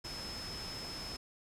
sine tone in noise, 5200 Hz, E8, 24 cents flat, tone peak -43 dBFS, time 0.04-1.17 s, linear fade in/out 10 ms, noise pink, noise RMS -45 dBFS, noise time 0.04-1.17 s, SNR -1 dB, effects low-pass 10000 Hz 12 dB/octave

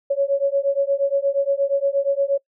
sine beating tone pair, 552 / 560.5 Hz, C#5 / C#5, -7 / +19 cents, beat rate 8.5 Hz, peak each -20 dBFS, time 0.1-2.38 s, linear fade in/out 10 ms, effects noise-tail reverb RT60 0.1 s tail -23 dB re dry

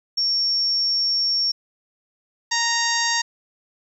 sine tone, 5490 Hz, F8, 31 cents flat, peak -18 dBFS, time 0.17-1.52 s, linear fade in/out 10 ms
harmonic tone, 931 Hz, A#5, 2 cents flat, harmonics 1 / 2 / 3 / 4 / 5 / 6 / 7 / 8, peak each -26 / -24 / -33 / -29 / -26 / -28 / -27 / -34 dBFS, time 2.51-3.22 s, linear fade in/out 10 ms
effects 9-bit

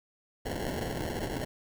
white noise with sample-and-hold, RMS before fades -34 dBFS, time 0.45-1.45 s, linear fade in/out 10 ms, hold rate 1225 Hz, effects none

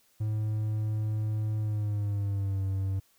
triangle tone with pitch glide, 107.7 to 96.51 Hz, A2 to G2, -37 to -27 cents, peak -25 dBFS, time 0.2-3 s, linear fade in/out 10 ms, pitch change -190 cents, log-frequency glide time 1.59-2.63 s, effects white hiss -66 dBFS RMS until 3.18 s

